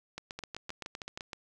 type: two click trains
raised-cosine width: 0.2 ms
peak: -22 / -22 dBFS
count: 7 / 9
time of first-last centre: 0.39-1.332 / 0.18-1.208 s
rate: 6.37 / 7.78 Hz
effects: none